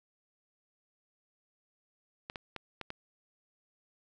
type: clicks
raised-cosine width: 0.3 ms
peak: -23 dBFS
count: 5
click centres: 2.299 / 2.358 / 2.563 / 2.813 / 2.904 s
effects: none